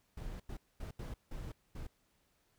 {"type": "noise bursts at uneven times", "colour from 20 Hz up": "brown", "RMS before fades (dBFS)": -43, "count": 6, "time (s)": [[0.17, 0.4], [0.49, 0.57], [0.8, 0.91], [0.99, 1.14], [1.31, 1.52], [1.75, 1.87]], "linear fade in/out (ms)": 5, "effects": ["pink hiss -75 dBFS RMS until 2.58 s"]}